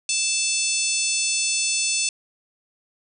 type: harmonic tone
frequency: 880 Hz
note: A5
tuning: in tune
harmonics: 3 / 4 / 5 / 6 / 7 / 8 / 9 / 10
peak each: -27 / -32 / -29 / -30 / -27 / -32 / -28 / -29 dBFS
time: 0.09-2.09 s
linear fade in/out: 2 ms
effects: none